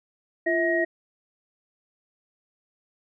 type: tone cluster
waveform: sine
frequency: 343.3 / 649 / 1885 Hz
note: F4 / E5 / A#6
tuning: -30 / -27 / +19 cents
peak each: -25 dBFS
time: 0.46-0.85 s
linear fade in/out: 10 ms
effects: none